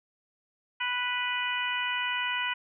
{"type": "harmonic tone", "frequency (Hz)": 493.4, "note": "B4", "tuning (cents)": -2, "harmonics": [2, 3, 4, 5, 6], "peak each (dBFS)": [-34, -34, -34, -34, -34], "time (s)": [0.8, 2.54], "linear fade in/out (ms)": 10, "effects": []}